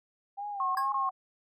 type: tone with vibrato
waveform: sine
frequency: 786 Hz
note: G5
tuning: 4 cents sharp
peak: -34 dBFS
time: 0.37-1.11 s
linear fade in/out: 20 ms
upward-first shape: sine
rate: 2.3 Hz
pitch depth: 92 cents each way
type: tone bursts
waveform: sine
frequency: 1080 Hz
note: C#6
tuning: 45 cents flat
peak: -27 dBFS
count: 3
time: 0.6-1.092 s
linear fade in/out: 2 ms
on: 150 ms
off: 21 ms
type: tone with exponential decay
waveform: square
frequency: 1647 Hz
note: G#6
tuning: 15 cents flat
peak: -33 dBFS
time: 0.77-0.91 s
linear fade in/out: 2 ms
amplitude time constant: 30 ms
effects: none